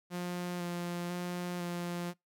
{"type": "tone with vibrato", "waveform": "sawtooth", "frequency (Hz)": 175.8, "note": "F3", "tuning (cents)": 12, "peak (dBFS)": -31, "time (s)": [0.1, 2.14], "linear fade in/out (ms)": 50, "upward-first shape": "square", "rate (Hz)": 1, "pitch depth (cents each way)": 14, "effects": ["noise-tail reverb RT60 0.2 s tail -26 dB re dry"]}